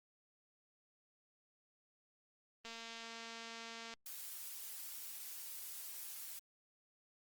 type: click train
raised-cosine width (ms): 0.2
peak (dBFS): -32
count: 296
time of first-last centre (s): 2.65-3.938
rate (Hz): 229
type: noise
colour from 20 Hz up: blue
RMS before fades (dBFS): -48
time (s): 4.06-6.39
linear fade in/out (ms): 2
effects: Opus 24 kbps